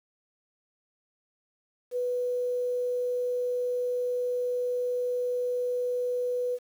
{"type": "tone with quantisation", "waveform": "sine", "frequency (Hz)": 493.9, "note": "B4", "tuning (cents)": 0, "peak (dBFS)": -26, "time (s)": [1.91, 6.59], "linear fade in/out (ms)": 50, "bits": 9, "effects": []}